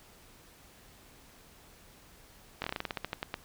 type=slowing click train; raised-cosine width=0.3 ms; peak=-17 dBFS; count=14; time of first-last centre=2.62-3.341 s; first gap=21 ms; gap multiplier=1.15; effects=pink hiss -57 dBFS RMS until 3.44 s